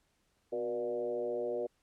sine tone with frequency modulation, 481.3 Hz, B4, 45 cents flat, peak -32 dBFS, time 0.52-1.67 s, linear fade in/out 10 ms, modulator 114 Hz, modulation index 1.2, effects pink hiss -75 dBFS RMS until 1.82 s + low-pass 11000 Hz 12 dB/octave

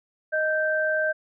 sine tone pair together, 622.3 / 1563.1 Hz, D#5 / G6, 0 / -5 cents, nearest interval octave + major third, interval 1595 cents, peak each -24 dBFS, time 0.32-1.13 s, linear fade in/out 20 ms, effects none

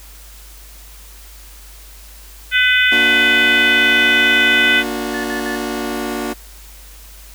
harmonic tone, 502 Hz, B4, 28 cents sharp, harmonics 3 / 4 / 5 / 6 / 7, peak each -14 / -16 / -18 / -20 / -21 dBFS, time 2.51-4.84 s, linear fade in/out 50 ms
sawtooth chord, Bb augmented, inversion none, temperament just, 233.1 / 291.4 / 364.2 Hz, Bb3 / D4 / F#4, 0 / -13 / -27 cents, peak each -21 dBFS, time 2.91-6.34 s, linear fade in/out 20 ms
sine tone bursts, 1747 Hz, A6, 13 cents flat, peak -23 dBFS, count 3, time 5.14-5.557 s, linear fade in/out 2 ms, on 99 ms, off 60 ms
effects added 50 Hz sine -38 dBFS peak until 7.34 s + white hiss -42 dBFS RMS until 7.34 s

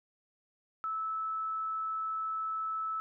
sine tone, 1307 Hz, E6, 15 cents flat, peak -32 dBFS, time 0.84-3 s, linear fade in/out 0 ms, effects none

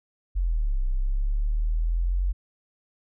sine exponential two-way sweep, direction down then up, 46.69 to 31.42 to 46.69 Hz, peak -21 dBFS, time 0.35-2.33 s, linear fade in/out 20 ms, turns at 0.83 s, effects none

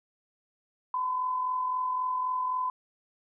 sine tone with amplitude modulation, 1013 Hz, B5, 44 cents sharp, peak -25 dBFS, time 0.94-2.7 s, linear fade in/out 2 ms, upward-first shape sine, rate 43.8 Hz, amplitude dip 40%, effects none

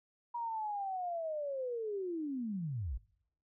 sine linear sweep, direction down, 960 to 46.25 Hz, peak -35 dBFS, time 0.34-2.98 s, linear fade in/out 10 ms, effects noise-tail reverb RT60 0.7 s tail -22 dB re dry

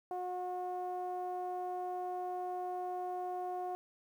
sawtooth tone with low-pass filter, 362.3 Hz, F#4, 36 cents flat, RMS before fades -39 dBFS, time 0.11-3.75 s, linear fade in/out 0 ms, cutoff 800 Hz, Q 5.1, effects 11-bit

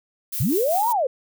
violet noise with tremolo, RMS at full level -27 dBFS, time 0.32-0.93 s, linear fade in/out 10 ms, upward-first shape triangle, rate 5.1 Hz, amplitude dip 50%
sine linear two-way sweep, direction up then down, 92.5 to 983 to 483.3 Hz, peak -18 dBFS, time 0.4-1.07 s, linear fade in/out 5 ms, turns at 0.9 s
effects none

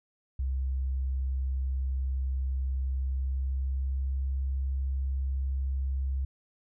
sine tone with pitch glide, 65.8 to 66.87 Hz, C2 to C2, +10 to +38 cents, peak -27 dBFS, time 0.39-6.25 s, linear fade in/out 5 ms, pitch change +28 cents, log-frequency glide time 2.91-4.21 s, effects none

